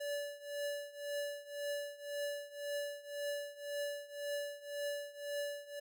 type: tone with tremolo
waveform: square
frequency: 577 Hz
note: D5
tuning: 31 cents flat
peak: -36 dBFS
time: 0-5.8 s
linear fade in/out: 10 ms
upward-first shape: triangle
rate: 1.9 Hz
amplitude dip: 90%
effects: none